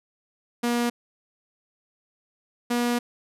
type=tone pair in turn; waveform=sawtooth; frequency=238.9 / 240.7 Hz; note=A#3 / B3; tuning=+43 / -44 cents; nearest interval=unison; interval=13 cents; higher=second; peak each=-18 dBFS; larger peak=neither; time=0.63-0.9 / 2.7-2.99 s; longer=second; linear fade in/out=10 ms; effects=resampled to 32000 Hz